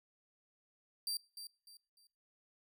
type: tone with echo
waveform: sawtooth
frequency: 4699 Hz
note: D8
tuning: in tune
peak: -33 dBFS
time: 1.07-1.17 s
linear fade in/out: 2 ms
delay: 300 ms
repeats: 3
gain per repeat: -10 dB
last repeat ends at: 2.07 s
effects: noise-tail reverb RT60 0.4 s tail -22 dB re dry